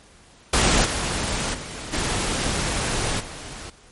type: noise with level steps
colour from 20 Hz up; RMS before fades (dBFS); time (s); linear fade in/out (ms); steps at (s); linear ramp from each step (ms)
pink; -18 / -25 / -34 / -24 / -36; 0.53-3.7; 5; 0.84 / 1.53 / 1.92 / 3.19; 20
effects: pink hiss -51 dBFS RMS until 3.91 s + MP3 48 kbps